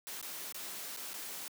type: noise with dropouts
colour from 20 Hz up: white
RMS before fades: -43 dBFS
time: 0.07-1.48 s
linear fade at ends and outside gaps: 0 ms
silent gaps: 0.213-0.227 / 0.523-0.545 / 0.964-0.972 / 1.133-1.14 s
effects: high-pass 200 Hz 12 dB/octave